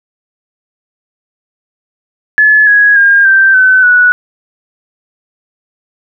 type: tone with pitch steps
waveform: sine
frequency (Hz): 1716 / 1664.3 / 1614.1 / 1565.4 / 1518.2 / 1472.4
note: A6 / G#6 / G#6 / G6 / F#6 / F#6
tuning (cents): -44 / +3 / -50 / -3 / +44 / -9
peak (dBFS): -3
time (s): 2.38-4.12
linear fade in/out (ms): 0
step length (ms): 290
effects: none